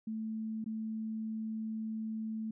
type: tone with dropouts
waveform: sine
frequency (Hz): 220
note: A3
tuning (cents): 0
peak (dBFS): -35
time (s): 0.07-2.51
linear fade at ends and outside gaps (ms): 5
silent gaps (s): 0.643-0.66
effects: none